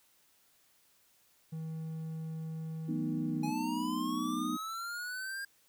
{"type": "tone with pitch glide", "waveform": "triangle", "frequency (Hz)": [160, 156.98], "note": ["D#3", "D#3"], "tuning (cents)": [49, 16], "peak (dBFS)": -35, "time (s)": [1.52, 3.51], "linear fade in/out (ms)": 10, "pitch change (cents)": -33, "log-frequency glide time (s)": [3.32, 3.38]}
{"type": "chord", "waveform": "sine", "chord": "B dominant seventh", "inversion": "second", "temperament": "just", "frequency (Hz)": [185.21, 222.2, 246.9, 308.7], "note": ["F#3", "A3", "B3", "D#4"], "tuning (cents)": [2, 17, 0, -14], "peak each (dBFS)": [-42, -41, -36, -36], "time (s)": [2.88, 4.57], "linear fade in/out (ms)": 10}
{"type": "linear sweep", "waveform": "square", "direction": "up", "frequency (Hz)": [827, 1617], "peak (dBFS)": -38, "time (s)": [3.43, 5.45], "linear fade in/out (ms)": 5}
{"effects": ["white hiss -68 dBFS RMS until 5.68 s"]}